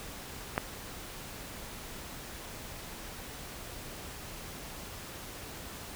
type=clicks; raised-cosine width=0.5 ms; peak=-27 / -12 dBFS; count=2; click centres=0.562 / 0.579 s; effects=pink hiss -44 dBFS RMS until 5.95 s